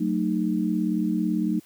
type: tone cluster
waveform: sine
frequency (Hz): 185.7 / 223.7 / 307.4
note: F#3 / A3 / D#4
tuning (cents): +7 / +29 / -21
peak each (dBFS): -26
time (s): 0-1.6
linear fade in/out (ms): 10
effects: white hiss -56 dBFS RMS until 1.65 s